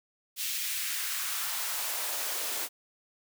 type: noise with high-pass filter sweep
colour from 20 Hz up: white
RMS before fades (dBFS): -33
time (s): 0.36-2.69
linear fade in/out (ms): 50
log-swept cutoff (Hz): 2900 to 350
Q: 1.3
effects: none